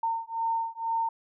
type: beating tone pair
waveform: sine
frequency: 910 / 912.1 Hz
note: A#5 / A#5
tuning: -42 / -38 cents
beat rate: 2.1 Hz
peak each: -30 dBFS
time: 0.03-1.09 s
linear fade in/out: 5 ms
effects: none